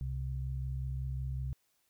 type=tone pair together; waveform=sine; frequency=65.41 / 130.81 Hz; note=C2 / C3; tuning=0 / 0 cents; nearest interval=octave; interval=1200 cents; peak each=-36 / -37 dBFS; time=0.01-1.53 s; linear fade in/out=0 ms; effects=white hiss -75 dBFS RMS until 1.89 s